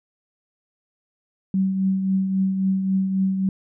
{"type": "tone with tremolo", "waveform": "sine", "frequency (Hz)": 191.1, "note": "G3", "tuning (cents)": -44, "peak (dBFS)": -16, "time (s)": [1.54, 3.49], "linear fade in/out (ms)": 2, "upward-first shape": "triangle", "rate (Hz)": 3.7, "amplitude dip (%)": 50, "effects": []}